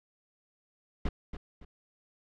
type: noise with echo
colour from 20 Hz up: brown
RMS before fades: -29 dBFS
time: 1.05-1.09 s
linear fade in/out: 5 ms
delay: 280 ms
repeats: 2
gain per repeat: -10 dB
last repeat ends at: 1.65 s
effects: low-pass 4000 Hz 12 dB/octave